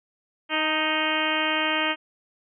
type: harmonic tone with a mistuned harmonic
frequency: 312 Hz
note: D#4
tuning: 5 cents sharp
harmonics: 1 / 2 / 3 / 4 / 5 / 6 / 7 / 8 / 9 / 10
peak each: -31 / -31 / -31 / -31 / -31 / -31 / -31 / -31 / -31 / -31 dBFS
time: 0.49-1.96 s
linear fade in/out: 50 ms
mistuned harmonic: 3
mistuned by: -24 cents
effects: none